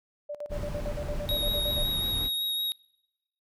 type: tone with tremolo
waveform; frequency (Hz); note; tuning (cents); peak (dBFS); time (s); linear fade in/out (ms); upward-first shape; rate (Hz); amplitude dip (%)
sine; 587.3; D5; 0; -32; 0.29-1.88; 10; square; 8.8; 80
type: noise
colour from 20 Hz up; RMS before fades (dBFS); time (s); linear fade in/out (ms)
brown; -33; 0.49-2.3; 50
type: tone with vibrato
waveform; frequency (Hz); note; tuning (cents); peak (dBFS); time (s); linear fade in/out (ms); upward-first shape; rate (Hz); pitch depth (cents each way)
square; 3777; A#7; +22; -28; 1.29-2.72; 0; sine; 5.4; 12
effects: noise-tail reverb RT60 0.9 s tail -26 dB re dry